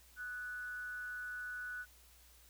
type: tone with amplitude modulation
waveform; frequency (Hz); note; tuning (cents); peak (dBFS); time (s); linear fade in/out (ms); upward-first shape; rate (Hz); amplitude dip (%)
sine; 1480; F#6; 0; -39; 0.16-1.86; 50; sine; 233; 40
effects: added 60 Hz sine -64 dBFS peak until 2.49 s + white hiss -64 dBFS RMS until 2.49 s